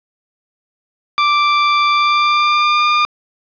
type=tone with pitch glide; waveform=sawtooth; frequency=1174.7 to 1204.9 Hz; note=D6 to D6; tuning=0 to +44 cents; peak=-7 dBFS; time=1.18-3.05 s; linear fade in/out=0 ms; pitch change=+44 cents; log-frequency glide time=1.92-2.86 s; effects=resampled to 11025 Hz + 7-bit